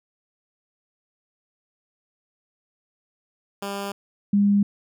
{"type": "tone pair in turn", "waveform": ["10% pulse", "sine"], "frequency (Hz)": [199.5, 202.4], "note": ["G3", "G#3"], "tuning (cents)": [31, -44], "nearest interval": "unison", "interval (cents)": 25, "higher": "second", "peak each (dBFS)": [-20, -15], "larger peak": "second", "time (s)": [[3.62, 3.92], [4.33, 4.63]], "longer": "neither", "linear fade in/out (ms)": 5, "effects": []}